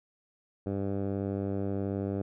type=tone with low-pass filter; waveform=10% pulse; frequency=98.6 Hz; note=G2; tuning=11 cents sharp; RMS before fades=-32 dBFS; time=0.66-2.22 s; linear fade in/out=5 ms; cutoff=550 Hz; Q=0.77; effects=none